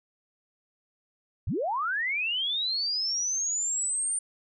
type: linear sweep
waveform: sine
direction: up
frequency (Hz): 54.1 to 9020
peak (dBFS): -26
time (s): 1.47-4.19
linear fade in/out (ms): 5
effects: none